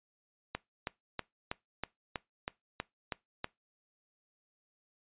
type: click train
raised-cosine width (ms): 0.3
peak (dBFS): -18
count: 10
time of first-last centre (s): 0.55-3.444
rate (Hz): 3.11
effects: noise-tail reverb RT60 0.2 s tail -22 dB re dry + resampled to 8000 Hz